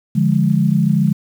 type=chord; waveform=sine; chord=D diminished; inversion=none; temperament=equal; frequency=146.83 / 174.61 / 207.7 Hz; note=D3 / F3 / Ab3; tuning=0 / 0 / 0 cents; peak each=-16 dBFS; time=0.15-1.13 s; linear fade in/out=10 ms; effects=7-bit